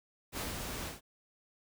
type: noise with ADSR envelope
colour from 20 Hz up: pink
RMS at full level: -37 dBFS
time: 0.32-1.01 s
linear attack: 59 ms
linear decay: 150 ms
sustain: -3 dB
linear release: 150 ms
effects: none